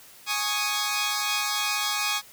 10% pulse chord, Ab suspended fourth, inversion none, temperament equal, 830.6 / 1108.7 / 1244.5 Hz, Ab5 / Db6 / Eb6, 0 / 0 / 0 cents, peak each -21 dBFS, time 0.26-2.22 s, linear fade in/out 50 ms, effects white hiss -50 dBFS RMS until 2.32 s

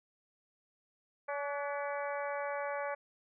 harmonic tone with a mistuned harmonic, 285.2 Hz, C#4, 49 cents sharp, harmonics 2 / 3 / 4 / 5 / 6 / 7 / 8, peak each -37 / -41 / -43 / -45 / -47 / -48 / -49 dBFS, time 1.28-2.95 s, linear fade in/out 10 ms, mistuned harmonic 5, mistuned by +58 cents, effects none

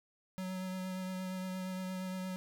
square tone with vibrato, 186 Hz, F#3, 9 cents sharp, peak -38 dBFS, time 0.38-2.36 s, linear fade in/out 0 ms, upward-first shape triangle, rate 8.6 Hz, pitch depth 19 cents each way, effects none

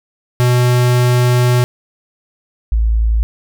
square / sine tone pair in turn, 123.47 / 55.4 Hz, B2 / A1, 0 / +13 cents, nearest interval octave + major second, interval 1387 cents, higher first, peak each -10 dBFS, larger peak neither, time 0.4-1.64 / 2.72-3.23 s, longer first, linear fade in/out 0 ms, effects none

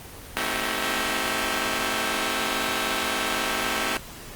5% pulse chord, A diminished seventh, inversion none, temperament just, 220 / 264 / 316.8 / 380.2 Hz, A3 / C4 / Eb4 / Gb4, 0 / +16 / +31 / +47 cents, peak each -19 dBFS, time 0.37-3.97 s, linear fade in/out 0 ms, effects pink hiss -41 dBFS RMS until 4.35 s + Opus 24 kbps

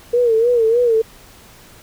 sine tone with vibrato, 466.2 Hz, A#4, in tune, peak -11 dBFS, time 0.13-1.02 s, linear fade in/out 10 ms, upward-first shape sine, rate 3.3 Hz, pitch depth 94 cents each way, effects pink hiss -44 dBFS RMS until 1.82 s

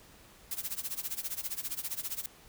blue noise with tremolo, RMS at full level -34 dBFS, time 0.51-2.26 s, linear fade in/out 2 ms, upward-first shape sine, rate 15 Hz, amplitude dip 90%, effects pink hiss -57 dBFS RMS until 2.48 s

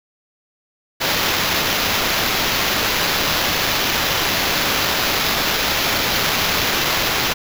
violet noise with sample-and-hold, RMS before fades -19 dBFS, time 1-7.34 s, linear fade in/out 20 ms, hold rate 8820 Hz, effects none

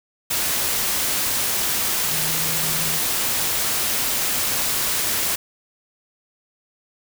sine tone in noise, 160.1 Hz, D#3, 50 cents sharp, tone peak -33 dBFS, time 2.11-2.99 s, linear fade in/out 10 ms, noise white, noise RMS -22 dBFS, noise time 0.3-5.36 s, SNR -14 dB, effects none

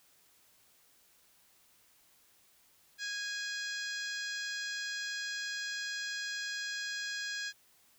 harmonic tone with a mistuned harmonic, 831 Hz, G#5, 1 cent sharp, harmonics 2 / 3 / 4 / 5 / 6 / 7 / 8 / 9, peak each -38 / -48 / -46 / -45 / -44 / -50 / -51 / -51 dBFS, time 2.98-7.53 s, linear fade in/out 50 ms, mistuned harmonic 2, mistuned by -16 cents, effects white hiss -66 dBFS RMS until 7.98 s

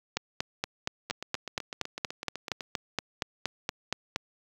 two click trains, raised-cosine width 0.2 ms, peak -11 / -19 dBFS, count 18 / 13, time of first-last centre 0.17-4.161 / 1.1-2.608 s, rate 4.26 / 7.96 Hz, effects high-pass 60 Hz 12 dB/octave + 8-bit

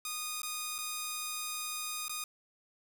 5% pulse tone with dropouts, 1234 Hz, D#6, 15 cents flat, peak -24 dBFS, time 0.05-2.24 s, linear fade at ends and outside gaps 2 ms, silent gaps 0.419-0.431 / 0.782-0.786 / 2.082-2.094 s, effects 9-bit

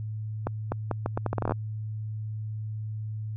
accelerating click train, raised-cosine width 1 ms, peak -13 dBFS, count 14, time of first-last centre 0.47-1.521 s, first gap 250 ms, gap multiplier 0.77, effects added 108 Hz sine -31 dBFS peak until 3.36 s

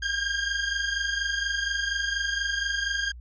sawtooth tone pair together, 1599 / 1623.2 Hz, G6 / G#6, +34 / -40 cents, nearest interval unison, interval 26 cents, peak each -25 dBFS, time 0.02-3.12 s, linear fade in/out 10 ms, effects added 60 Hz sine -40 dBFS peak until 3.2 s + resampled to 16000 Hz

